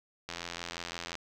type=click train; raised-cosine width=0.2 ms; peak=-20 dBFS; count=75; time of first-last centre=0.29-1.153 s; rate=85.7 Hz; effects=none